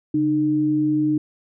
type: tone pair together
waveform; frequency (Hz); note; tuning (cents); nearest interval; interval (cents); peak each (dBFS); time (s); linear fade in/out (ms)
sine; 140 / 304.6; C#3 / D#4; +18 / -37; octave + minor second; 1345; -27 / -17; 0.14-1.18; 5
effects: none